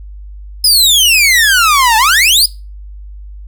sawtooth exponential two-way sweep, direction down then up, 5140 to 858 to 5140 Hz, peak -3 dBFS, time 0.64-2.46 s, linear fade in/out 5 ms, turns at 1.97 s, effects noise-tail reverb RT60 0.3 s tail -22 dB re dry + added 50 Hz sine -27 dBFS peak until 3.47 s

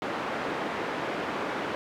pink band-pass noise, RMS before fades -32 dBFS, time 0.02-1.75 s, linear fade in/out 0 ms, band 290 to 1900 Hz, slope 12 dB/octave, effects none

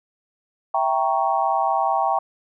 sine chord, E diminished seventh, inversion none, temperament equal, 659.3 / 784 / 932.3 / 1108.7 Hz, E5 / G5 / Bb5 / Db6, 0 / 0 / 0 / 0 cents, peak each -25 / -21 / -24 / -25 dBFS, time 0.74-2.19 s, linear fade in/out 5 ms, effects none

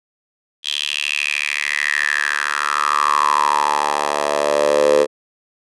10% pulse tone with high-pass filter sweep, 73.42 Hz, D2, in tune, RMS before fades -18 dBFS, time 0.63-5.07 s, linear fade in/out 50 ms, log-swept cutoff 3300 to 480 Hz, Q 6.7, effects resampled to 24000 Hz

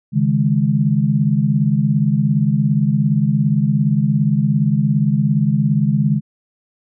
sine chord, C# suspended second, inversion none, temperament just, 138.59 / 155.92 / 207.9 Hz, C#3 / D#3 / G#3, 0 / +4 / +2 cents, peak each -17 dBFS, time 0.12-6.21 s, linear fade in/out 50 ms, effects none

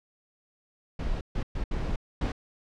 brown noise bursts at uneven times, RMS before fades -29 dBFS, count 5, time 0.99-1.21 / 1.35-1.43 / 1.55-1.64 / 1.71-1.96 / 2.21-2.32 s, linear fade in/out 5 ms, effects low-pass 5000 Hz 12 dB/octave

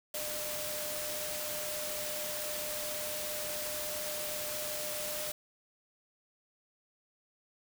sine tone in noise, 603 Hz, D5, 46 cents sharp, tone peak -41 dBFS, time 0.14-5.32 s, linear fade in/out 5 ms, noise white, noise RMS -38 dBFS, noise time 0.14-5.32 s, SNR -6 dB, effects none

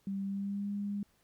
sine tone with pitch glide, 196 to 202.8 Hz, G3 to G#3, 0 to -41 cents, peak -33 dBFS, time 0.07-1.03 s, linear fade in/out 2 ms, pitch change +59 cents, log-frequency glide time 0.24-0.7 s, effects pink hiss -71 dBFS RMS until 1.23 s

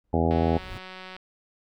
brown noise with exponential growth, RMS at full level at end -35 dBFS, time 0.04-0.78 s, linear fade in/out 1 ms, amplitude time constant 160 ms
harmonic tone, 82.41 Hz, E2, in tune, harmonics 1 / 2 / 3 / 4 / 5 / 6 / 7 / 8 / 9 / 10, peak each -26 / -28 / -27 / -30 / -29 / -31 / -34 / -33 / -32 / -32 dBFS, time 0.13-0.58 s, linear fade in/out 5 ms
click train, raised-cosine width 0.3 ms, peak -25 dBFS, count 160, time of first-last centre 0.31-1.165 s, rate 186 Hz
effects none

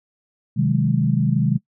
sine chord, Ab dominant seventh, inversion first, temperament just, 129.78 / 155.74 / 186.89 / 207.7 Hz, C3 / Eb3 / Gb3 / Ab3, -14 / +2 / +18 / 0 cents, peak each -20 / -20 / -24 / -22 dBFS, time 0.56-1.58 s, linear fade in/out 20 ms, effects noise-tail reverb RT60 0.1 s tail -22 dB re dry

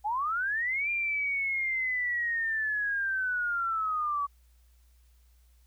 sine linear two-way sweep, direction up then down, 798 to 2400 to 1127 Hz, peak -27 dBFS, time 0.04-4.27 s, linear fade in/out 20 ms, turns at 0.9 s, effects added 60 Hz sine -58 dBFS peak until 5.66 s + white hiss -71 dBFS RMS until 5.66 s

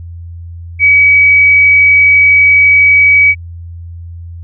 sine tone, 2273 Hz, C#7, 43 cents sharp, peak -3 dBFS, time 0.79-3.35 s, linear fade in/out 50 ms, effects added 85 Hz sine -24 dBFS peak until 4.43 s

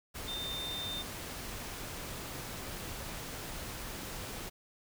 sine tone in noise, 3610 Hz, A7, 44 cents sharp, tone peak -37 dBFS, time 0.27-1.03 s, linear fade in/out 20 ms, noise pink, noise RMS -42 dBFS, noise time 0.14-4.5 s, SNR +2 dB, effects none

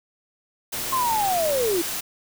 white noise, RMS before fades -29 dBFS, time 0.72-2.01 s, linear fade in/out 10 ms
click train, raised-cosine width 1 ms, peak -28 dBFS, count 127, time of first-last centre 0.74-1.79 s, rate 120 Hz
sine linear sweep, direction down, 1072 to 320.4 Hz, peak -20 dBFS, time 0.92-1.82 s, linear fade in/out 10 ms
effects none

